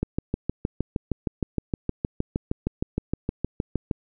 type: click train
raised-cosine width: 3 ms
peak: -11 dBFS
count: 26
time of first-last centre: 0.03-3.912 s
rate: 6.44 Hz
effects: none